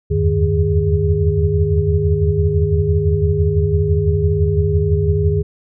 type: tone cluster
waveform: sine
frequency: 79.6 / 85.6 / 97.4 / 152.2 / 410.4 Hz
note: D#2 / F2 / G2 / D#3 / G#4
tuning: +40 / -34 / -11 / -38 / -21 cents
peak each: -19 dBFS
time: 0.1-5.43 s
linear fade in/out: 20 ms
effects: none